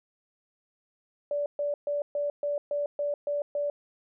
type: tone bursts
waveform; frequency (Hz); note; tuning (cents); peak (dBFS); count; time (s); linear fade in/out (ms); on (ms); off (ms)
sine; 580; D5; -22; -26; 9; 1.31-3.7; 2; 150; 130
effects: none